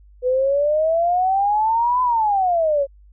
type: exponential two-way sweep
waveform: sine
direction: up then down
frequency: 493.9 to 1015 to 542 Hz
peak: -15 dBFS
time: 0.22-2.87 s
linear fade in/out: 50 ms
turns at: 2.02 s
effects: added 50 Hz sine -45 dBFS peak until 3.12 s